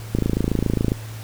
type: click train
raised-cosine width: 3 ms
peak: -6 dBFS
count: 22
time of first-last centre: 0.15-0.919 s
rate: 27.3 Hz
effects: added 110 Hz sine -32 dBFS peak until 1.23 s + pink hiss -41 dBFS RMS until 1.23 s